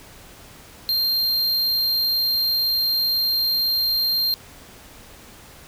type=tone; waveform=square; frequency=4186 Hz; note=C8; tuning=in tune; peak=-19 dBFS; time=0.89-4.34 s; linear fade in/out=0 ms; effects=pink hiss -45 dBFS RMS until 5.67 s